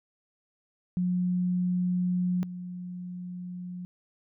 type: tone pair in turn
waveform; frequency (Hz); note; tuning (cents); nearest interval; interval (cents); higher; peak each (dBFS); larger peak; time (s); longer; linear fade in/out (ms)
sine; 180 / 179.27; F#3 / F3; -47 / +46; unison; 7; first; -24 / -35; first; 0.97-2.43 / 2.43-3.85; first; 0
effects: none